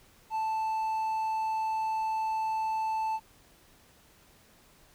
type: tone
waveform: triangle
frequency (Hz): 880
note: A5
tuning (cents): 0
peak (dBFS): -26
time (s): 0.3-3.2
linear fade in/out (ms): 50
effects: pink hiss -60 dBFS RMS until 4.94 s